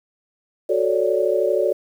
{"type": "chord", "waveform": "sine", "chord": "D major seventh", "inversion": "first", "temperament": "equal", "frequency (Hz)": [370, 440, 554.4, 587.3], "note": ["F#4", "A4", "C#5", "D5"], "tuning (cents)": [0, 0, 0, 0], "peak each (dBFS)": -22, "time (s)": [0.69, 1.73], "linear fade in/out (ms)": 10, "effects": ["8-bit"]}